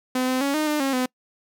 sawtooth tone with pitch steps, 255.1 / 257.2 / 279.2 / 307.1 / 300.2 / 271.4 / 253.7 Hz, C4 / C4 / C#4 / D#4 / D4 / C#4 / B3, -44 / -30 / +13 / -23 / +38 / -36 / +47 cents, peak -17 dBFS, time 0.15-1.06 s, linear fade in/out 5 ms, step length 130 ms, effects noise-tail reverb RT60 0.1 s tail -26 dB re dry

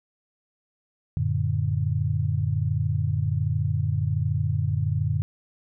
sine chord, Gb augmented, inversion none, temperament equal with one note detuned, 92.5 / 113.81 / 146.83 Hz, Gb2 / Bb2 / D3, 0 / -41 / 0 cents, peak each -26 dBFS, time 1.17-5.22 s, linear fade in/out 0 ms, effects none

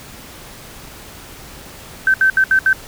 sine tone bursts at uneven times, 1545 Hz, G6, 26 cents flat, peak -9 dBFS, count 5, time 2.07-2.14 / 2.21-2.3 / 2.37-2.44 / 2.51-2.59 / 2.66-2.73 s, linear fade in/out 2 ms, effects pink hiss -37 dBFS RMS until 2.87 s

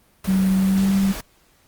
pink noise, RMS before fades -32 dBFS, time 0.24-1.21 s, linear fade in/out 5 ms
sine tone with pitch glide, 190 to 194.67 Hz, F#3 to G3, +46 to -12 cents, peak -15 dBFS, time 0.27-1.13 s, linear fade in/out 20 ms, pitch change +42 cents, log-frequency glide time 0.56-0.91 s
effects pink hiss -58 dBFS RMS until 1.67 s + Opus 32 kbps

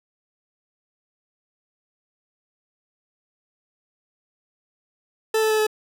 40% pulse tone with pitch steps, 440 / 436.5 / 432.9 / 429.5 Hz, A4 / A4 / A4 / A4, 0 / -14 / -28 / -42 cents, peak -17 dBFS, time 5.34-5.668 s, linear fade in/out 5 ms, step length 82 ms, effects none

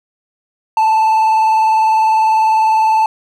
triangle tone with vibrato, 880 Hz, A5, in tune, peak -7 dBFS, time 0.77-3.06 s, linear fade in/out 2 ms, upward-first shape square, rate 20 Hz, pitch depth 23 cents each way, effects none

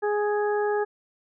harmonic tone, 416 Hz, G#4, 3 cents sharp, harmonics 1 / 2 / 3 / 4, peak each -23 / -29 / -37 / -34 dBFS, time 0.02-0.85 s, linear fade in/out 20 ms, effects none

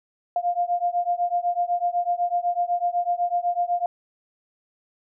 sine beating tone pair, 698.5 / 706.5 Hz, F5 / F5, 0 / +20 cents, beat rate 8 Hz, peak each -24 dBFS, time 0.36-3.86 s, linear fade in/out 2 ms, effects none

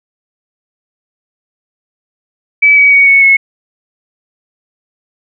sine tone with pitch steps, 2296 / 2268 / 2241 / 2214 / 2187 Hz, D7 / C#7 / C#7 / C#7 / C#7, -40 / +39 / +18 / -3 / -24 cents, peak -3 dBFS, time 2.62-3.37 s, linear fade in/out 10 ms, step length 150 ms, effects none

